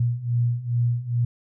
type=beating tone pair; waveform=sine; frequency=118.3 / 120.7 Hz; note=A#2 / B2; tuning=+26 / -39 cents; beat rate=2.4 Hz; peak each=-25 / -22 dBFS; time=0-1.25 s; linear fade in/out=5 ms; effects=none